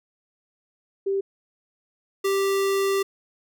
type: tone pair in turn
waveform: sine / square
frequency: 392 / 392 Hz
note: G4 / G4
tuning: 0 / 0 cents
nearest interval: unison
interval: 0 cents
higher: neither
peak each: -21 dBFS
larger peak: neither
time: 1.06-1.21 / 2.24-3.03 s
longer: second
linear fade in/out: 10 ms
effects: none